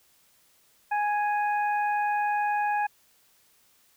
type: harmonic tone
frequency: 830.6 Hz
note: G#5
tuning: in tune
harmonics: 1 / 2 / 3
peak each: -24 / -32 / -38 dBFS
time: 0.91-2.87 s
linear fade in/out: 10 ms
effects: white hiss -63 dBFS RMS until 3.96 s